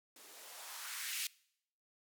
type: noise with band-pass filter sweep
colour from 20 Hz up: violet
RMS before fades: -45 dBFS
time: 0.16-1.27 s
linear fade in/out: 2 ms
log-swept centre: 290 to 2800 Hz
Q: 1.8
effects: noise-tail reverb RT60 0.7 s tail -23 dB re dry